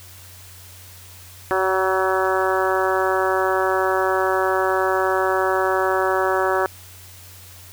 harmonic tone with a mistuned harmonic, 188.6 Hz, F#3, 33 cents sharp, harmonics 2 / 3 / 4 / 5 / 6 / 7 / 8 / 9, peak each -22 / -24 / -25 / -26 / -27 / -27 / -28 / -29 dBFS, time 1.51-6.66 s, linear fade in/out 0 ms, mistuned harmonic 5, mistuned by +15 cents, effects added 91 Hz sine -44 dBFS peak until 7.72 s + white hiss -44 dBFS RMS until 7.72 s

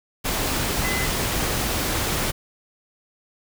sine tone in noise, 2026 Hz, B6, 44 cents sharp, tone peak -27 dBFS, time 0.83-1.07 s, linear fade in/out 20 ms, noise pink, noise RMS -24 dBFS, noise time 0.24-2.32 s, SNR -6 dB, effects none

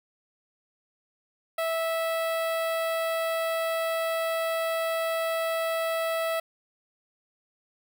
sawtooth tone with notch filter, 655 Hz, E5, 11 cents flat, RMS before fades -28 dBFS, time 1.58-6.4 s, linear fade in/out 5 ms, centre 6300 Hz, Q 0.92, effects none

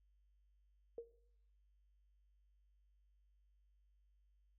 sine tone with exponential decay, 466.2 Hz, A#4, in tune, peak -40 dBFS, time 0.98-1.12 s, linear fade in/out 2 ms, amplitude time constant 30 ms, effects noise-tail reverb RT60 0.7 s tail -17 dB re dry + added 50 Hz sine -70 dBFS peak until 4.58 s

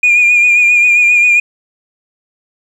sine tone with vibrato, 2429 Hz, D#7, 42 cents flat, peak -4 dBFS, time 0.03-1.4 s, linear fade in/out 5 ms, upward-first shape sine, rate 7.5 Hz, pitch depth 34 cents each way, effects tanh soft clip ceiling -3 dBFS + 7-bit

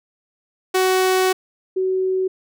sawtooth / sine tone pair in turn, 373.7 / 375.6 Hz, F#4 / F#4, +17 / +26 cents, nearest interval unison, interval 9 cents, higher second, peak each -11 / -17 dBFS, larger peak first, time 0.74-1.33 / 1.76-2.28 s, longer first, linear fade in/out 10 ms, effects none

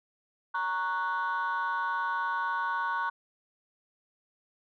sine chord, F# major, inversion first, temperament equal, 932.3 / 1108.7 / 1480 Hz, A#5 / C#6 / F#6, 0 / 0 / 0 cents, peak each -31 dBFS, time 0.54-3.1 s, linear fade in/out 10 ms, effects tanh soft clip ceiling -23 dBFS

